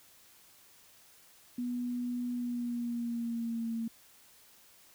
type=tone with pitch glide; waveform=sine; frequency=244.5 to 228.1 Hz; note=B3 to A#3; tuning=-17 to -37 cents; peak=-32 dBFS; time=1.58-3.88 s; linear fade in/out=5 ms; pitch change=-120 cents; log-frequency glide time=2.3-3.73 s; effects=white hiss -60 dBFS RMS until 4.94 s